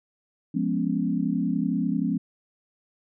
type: chord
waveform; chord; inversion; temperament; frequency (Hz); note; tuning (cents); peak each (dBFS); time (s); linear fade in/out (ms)
sine; C# dominant seventh; first; equal; 174.61 / 207.7 / 246.9 / 277.2; E#3 / G#3 / B3 / C#4; 0 / 0 / 0 / 0; -28; 0.54-2.18; 10
effects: none